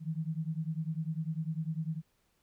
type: beating tone pair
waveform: sine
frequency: 155.56 / 165.56 Hz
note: D#3 / E3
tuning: 0 / +8 cents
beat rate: 10 Hz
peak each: -35 / -36 dBFS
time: 0-2.02 s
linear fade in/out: 50 ms
effects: pink hiss -74 dBFS RMS until 2.42 s